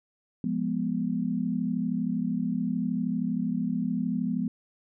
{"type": "chord", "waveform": "sine", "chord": "F diminished", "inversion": "none", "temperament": "equal", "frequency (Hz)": [174.61, 207.7, 246.9], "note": ["F3", "Ab3", "Cb4"], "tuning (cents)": [0, 0, 0], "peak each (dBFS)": [-31, -30, -29], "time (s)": [0.44, 4.48], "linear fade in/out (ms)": 2, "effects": []}